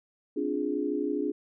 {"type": "chord", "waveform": "sine", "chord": "D half-diminished seventh", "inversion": "third", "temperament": "equal", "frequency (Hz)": [261.6, 293.7, 349.2, 415.3], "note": ["C4", "D4", "F4", "Ab4"], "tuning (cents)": [0, 0, 0, 0], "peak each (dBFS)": [-35, -30, -34, -32], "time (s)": [0.36, 1.32], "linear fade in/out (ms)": 10, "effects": []}